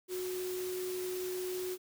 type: tone in noise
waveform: sine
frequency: 366.7 Hz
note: F#4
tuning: 15 cents flat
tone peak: -35 dBFS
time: 0.08-1.78 s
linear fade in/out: 50 ms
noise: white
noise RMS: -45 dBFS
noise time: 0.08-1.78 s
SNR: +7 dB
effects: none